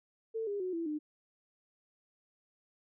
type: tone with pitch steps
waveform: sine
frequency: 447.8 / 405.9 / 368 / 333.5 / 302.3 Hz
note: A4 / G#4 / F#4 / E4 / D#4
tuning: +30 / -40 / -9 / +20 / -50 cents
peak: -33 dBFS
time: 0.34-0.99 s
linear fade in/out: 20 ms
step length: 130 ms
effects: none